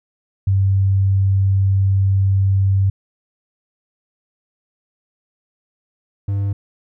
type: tone pair in turn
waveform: sine / triangle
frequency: 97.1 / 99.77 Hz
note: G2 / G2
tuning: -16 / +31 cents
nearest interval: unison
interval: 47 cents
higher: second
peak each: -12 / -15 dBFS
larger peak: first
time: 0.47-2.9 / 6.28-6.53 s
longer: first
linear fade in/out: 5 ms
effects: none